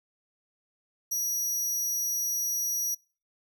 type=tone; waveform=sawtooth; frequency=5790 Hz; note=F#8; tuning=38 cents flat; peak=-24 dBFS; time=1.11-2.95 s; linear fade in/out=10 ms; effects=noise-tail reverb RT60 0.4 s tail -25 dB re dry